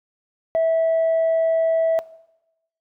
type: tone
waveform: sine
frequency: 653 Hz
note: E5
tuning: 17 cents flat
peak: -14 dBFS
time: 0.55-1.99 s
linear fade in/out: 0 ms
effects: noise-tail reverb RT60 0.9 s tail -20 dB re dry + tanh soft clip ceiling -14 dBFS